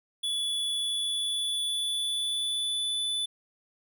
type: tone with pitch glide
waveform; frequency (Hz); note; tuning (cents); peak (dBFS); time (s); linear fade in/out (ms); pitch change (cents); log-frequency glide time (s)
square; 3426 to 3490; A7 to A7; -47 to -15; -28; 0.23-3.26; 10; +32; 0.73-3.11
effects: none